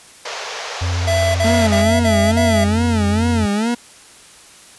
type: band-pass noise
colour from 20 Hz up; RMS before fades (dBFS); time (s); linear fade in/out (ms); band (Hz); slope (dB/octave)
pink; -28; 0.25-1.82; 5; 450 to 6700; 48
type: tone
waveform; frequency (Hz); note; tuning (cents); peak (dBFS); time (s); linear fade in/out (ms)
triangle; 88.5; F2; +23; -15; 0.81-3.46; 10
type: tone bursts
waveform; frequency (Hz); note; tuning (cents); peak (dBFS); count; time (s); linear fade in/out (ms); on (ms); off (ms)
square; 667; E5; +20; -16; 5; 1.07-2.646; 10; 280; 44
type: tone with vibrato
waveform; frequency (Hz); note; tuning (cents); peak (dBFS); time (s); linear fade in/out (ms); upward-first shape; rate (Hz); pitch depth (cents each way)
40% pulse; 220; A3; 0; -15; 1.44-3.75; 10; sine; 2.3; 150
effects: white hiss -43 dBFS RMS until 4.78 s + resampled to 24000 Hz